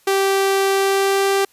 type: tone with pitch glide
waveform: sawtooth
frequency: 390 to 392.7 Hz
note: G4 to G4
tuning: -9 to +3 cents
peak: -11 dBFS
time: 0.07-1.45 s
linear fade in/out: 5 ms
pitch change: +12 cents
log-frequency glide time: 0.72-1.27 s
effects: white hiss -56 dBFS RMS until 1.52 s + resampled to 32000 Hz